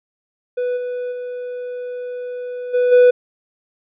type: tone with level steps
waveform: triangle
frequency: 494.3 Hz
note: B4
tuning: 1 cent sharp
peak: -16 / -20 / -23 / -11 / -5 dBFS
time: 0.57-3.11 s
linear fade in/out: 10 ms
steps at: 0.76 / 1.11 / 2.73 / 2.91 s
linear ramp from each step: 20 ms
effects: resampled to 8000 Hz